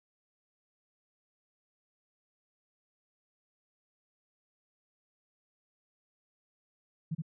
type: tone with echo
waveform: sine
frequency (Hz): 160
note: D#3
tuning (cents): +49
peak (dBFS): -30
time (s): 7.11-7.15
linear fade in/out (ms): 10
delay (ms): 71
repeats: 1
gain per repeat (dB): -2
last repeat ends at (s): 7.221
effects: none